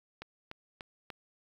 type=click train; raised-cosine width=0.3 ms; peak=-26 dBFS; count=4; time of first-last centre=0.22-1.102 s; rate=3.4 Hz; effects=9-bit